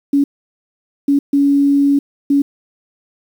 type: tone bursts at uneven times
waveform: sine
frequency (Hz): 281.7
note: C#4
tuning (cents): +28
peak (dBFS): -9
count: 4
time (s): 0.13-0.24 / 1.08-1.19 / 1.33-1.99 / 2.3-2.42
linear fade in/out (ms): 5
effects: 7-bit